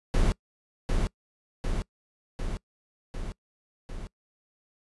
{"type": "noise with echo", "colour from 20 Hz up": "brown", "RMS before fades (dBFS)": -22, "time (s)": [0.14, 0.32], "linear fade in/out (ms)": 0, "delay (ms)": 750, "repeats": 5, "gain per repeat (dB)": -3, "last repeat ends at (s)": 4.07, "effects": ["noise-tail reverb RT60 0.1 s tail -23 dB re dry", "resampled to 24000 Hz"]}